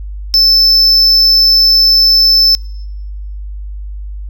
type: tone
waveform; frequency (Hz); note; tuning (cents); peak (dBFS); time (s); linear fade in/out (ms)
triangle; 5274; E8; 0; -4; 0.34-2.55; 0
effects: noise-tail reverb RT60 1.0 s tail -25 dB re dry + added 50 Hz sine -21 dBFS peak until 4.29 s